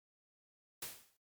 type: noise with exponential decay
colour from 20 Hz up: white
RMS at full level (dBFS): -40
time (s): 0.82-1.17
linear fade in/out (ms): 5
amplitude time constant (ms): 75
effects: MP3 96 kbps